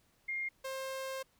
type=tone pair in turn; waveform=sine / sawtooth; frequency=2123 / 530.8 Hz; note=C7 / C5; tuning=+25 / +25 cents; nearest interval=2 octaves; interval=2400 cents; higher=first; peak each=-34 / -34 dBFS; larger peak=neither; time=0.28-0.49 / 0.64-1.23 s; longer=second; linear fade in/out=10 ms; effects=pink hiss -71 dBFS RMS until 1.39 s